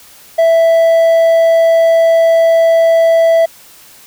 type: tone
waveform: triangle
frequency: 660 Hz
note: E5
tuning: 2 cents sharp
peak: -4 dBFS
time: 0.38-3.46 s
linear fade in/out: 10 ms
effects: white hiss -40 dBFS RMS until 4.06 s